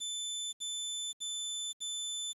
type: tone bursts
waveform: 25% pulse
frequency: 3520 Hz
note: A7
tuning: in tune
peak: -32 dBFS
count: 4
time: 0-2.333 s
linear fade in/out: 20 ms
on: 530 ms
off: 71 ms
effects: resampled to 32000 Hz + 10-bit